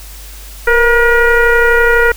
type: tone with frequency modulation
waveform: sine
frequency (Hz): 950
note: A#5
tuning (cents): +33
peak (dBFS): -6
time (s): 0.67-2.12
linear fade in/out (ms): 5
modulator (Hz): 483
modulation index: 2
effects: added 50 Hz sine -30 dBFS peak until 2.16 s + white hiss -35 dBFS RMS until 2.16 s